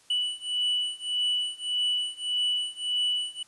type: beating tone pair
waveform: triangle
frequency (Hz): 2960 / 2961.7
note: F#7 / F#7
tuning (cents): 0 / +1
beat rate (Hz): 1.7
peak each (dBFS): -28 / -27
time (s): 0.1-3.43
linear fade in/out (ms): 5
effects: white hiss -59 dBFS RMS until 3.47 s + resampled to 24000 Hz